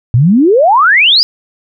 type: exponential sweep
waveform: sine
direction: up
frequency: 110 to 5120 Hz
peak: -4 dBFS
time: 0.14-1.23 s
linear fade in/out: 0 ms
effects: none